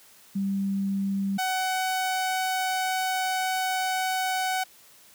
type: tone pair in turn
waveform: sine / sawtooth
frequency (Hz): 196.3 / 749.7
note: G3 / F#5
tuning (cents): +3 / +23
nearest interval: octave + major seventh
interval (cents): 2320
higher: second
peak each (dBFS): -24 / -21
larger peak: second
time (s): 0.35-1.38 / 1.38-4.64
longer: second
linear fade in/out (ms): 10
effects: white hiss -54 dBFS RMS until 5.14 s + high-pass 80 Hz 12 dB/octave